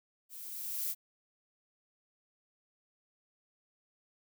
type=noise with level ramp; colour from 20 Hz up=violet; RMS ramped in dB=-48 to -33 dBFS; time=0.29-0.95 s; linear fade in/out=50 ms; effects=none